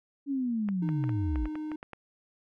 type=linear sweep; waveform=sine; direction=down; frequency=286.8 to 42.03 Hz; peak=-27 dBFS; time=0.26-1.49 s; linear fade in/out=50 ms
type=clicks; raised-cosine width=0.5 ms; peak=-26 dBFS; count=10; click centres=0.688 / 0.89 / 1.04 / 1.093 / 1.358 / 1.456 / 1.555 / 1.717 / 1.829 / 1.933 s
type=tone; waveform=triangle; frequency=307.2 Hz; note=D#4; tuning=22 cents flat; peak=-31 dBFS; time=0.82-1.76 s; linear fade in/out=5 ms
effects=none